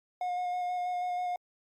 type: tone with vibrato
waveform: triangle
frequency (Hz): 719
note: F#5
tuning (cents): -50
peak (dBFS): -28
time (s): 0.21-1.36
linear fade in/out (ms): 2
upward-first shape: square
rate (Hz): 6.2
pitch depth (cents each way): 12
effects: Opus 48 kbps